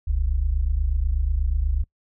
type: tone pair together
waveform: sine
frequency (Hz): 41.08 / 69.3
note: E1 / C#2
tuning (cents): -5 / 0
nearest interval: major sixth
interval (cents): 905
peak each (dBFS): -22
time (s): 0.07-1.84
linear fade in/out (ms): 10
effects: noise-tail reverb RT60 0.1 s tail -23 dB re dry